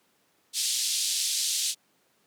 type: band-pass noise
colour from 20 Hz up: pink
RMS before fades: -28 dBFS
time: 0.53-1.75 s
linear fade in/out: 50 ms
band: 3600 to 10000 Hz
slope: 24 dB/octave
effects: pink hiss -67 dBFS RMS until 2.26 s + high-pass 200 Hz 12 dB/octave

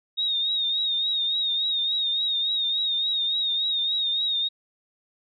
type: tone with vibrato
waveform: sine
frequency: 3729 Hz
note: A#7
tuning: in tune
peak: -22 dBFS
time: 0.17-4.49 s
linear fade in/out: 20 ms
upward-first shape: triangle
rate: 3.5 Hz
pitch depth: 69 cents each way
effects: none

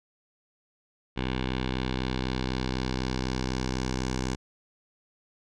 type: tone with low-pass filter sweep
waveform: 10% pulse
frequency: 64 Hz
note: C2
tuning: 38 cents flat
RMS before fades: -30 dBFS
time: 1.16-4.36 s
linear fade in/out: 20 ms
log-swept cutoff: 3200 to 6600 Hz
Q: 2.1
effects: none

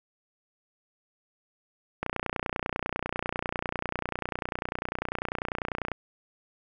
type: click train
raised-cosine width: 0.5 ms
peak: -14 dBFS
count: 118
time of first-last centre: 2.03-5.917 s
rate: 30.1 Hz
effects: none

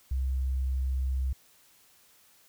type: tone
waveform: sine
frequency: 65.41 Hz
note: C2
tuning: in tune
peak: -26 dBFS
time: 0.11-1.33 s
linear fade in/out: 5 ms
effects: white hiss -61 dBFS RMS until 2.48 s

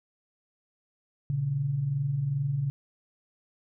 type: tone pair together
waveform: sine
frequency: 118.8 / 141.28 Hz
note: A#2 / C#3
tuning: +33 / +33 cents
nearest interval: minor third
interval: 300 cents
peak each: -34 / -26 dBFS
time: 1.3-2.7 s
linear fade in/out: 0 ms
effects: none

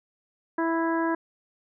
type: harmonic tone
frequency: 329.6 Hz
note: E4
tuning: in tune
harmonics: 1 / 2 / 3 / 4 / 5 / 6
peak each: -25 / -32 / -29 / -39 / -33 / -46 dBFS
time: 0.58-1.15 s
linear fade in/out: 5 ms
effects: none

